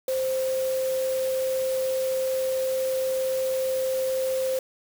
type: tone in noise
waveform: sine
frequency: 523.3 Hz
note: C5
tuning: in tune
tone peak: -23 dBFS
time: 0.08-4.59 s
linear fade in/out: 2 ms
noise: white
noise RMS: -38 dBFS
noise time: 0.08-4.59 s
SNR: +12 dB
effects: none